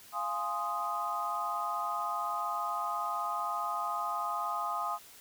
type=chord; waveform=sine; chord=F minor seventh; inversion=none; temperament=equal with one note detuned; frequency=694.8 / 830.6 / 1046.5 / 1244.5 Hz; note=F5 / Ab5 / C6 / Eb6; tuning=-9 / 0 / 0 / 0 cents; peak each=-39 / -38 / -38 / -34 dBFS; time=0.12-4.99 s; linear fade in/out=50 ms; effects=white hiss -54 dBFS RMS until 5.2 s